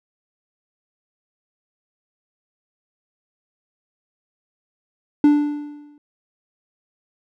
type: tone with exponential decay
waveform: triangle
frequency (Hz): 293.7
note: D4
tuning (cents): 0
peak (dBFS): -6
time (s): 5.24-5.98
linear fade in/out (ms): 2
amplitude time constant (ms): 160
effects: none